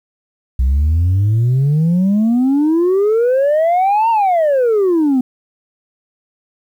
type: exponential two-way sweep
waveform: sine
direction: up then down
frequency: 61.74 to 932.3 to 247.3 Hz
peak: -8 dBFS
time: 0.59-5.21 s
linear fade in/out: 5 ms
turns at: 4.1 s
effects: tanh soft clip ceiling -9 dBFS + 8-bit